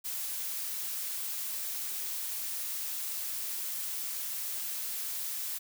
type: noise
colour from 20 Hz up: blue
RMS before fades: -36 dBFS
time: 0.04-5.59 s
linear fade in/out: 20 ms
effects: none